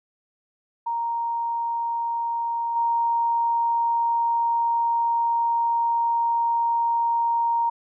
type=tone with level steps; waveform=sine; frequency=932.3 Hz; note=A#5; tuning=in tune; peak=-23 / -19 dBFS; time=0.86-7.7 s; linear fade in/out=10 ms; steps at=2.75 s; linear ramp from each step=20 ms; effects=none